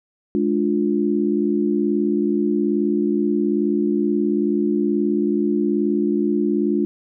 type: chord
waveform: sine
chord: D diminished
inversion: second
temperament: just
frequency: 211.4 / 293.7 / 352.4 Hz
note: Ab3 / D4 / F4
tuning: +31 / 0 / +16 cents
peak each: -21 dBFS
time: 0.35-6.85 s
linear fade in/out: 0 ms
effects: none